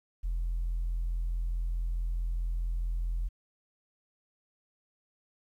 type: tone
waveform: sine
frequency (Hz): 42.33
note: E1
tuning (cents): +47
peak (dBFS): -27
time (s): 0.23-3.29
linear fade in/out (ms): 20
effects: tanh soft clip ceiling -26 dBFS + 11-bit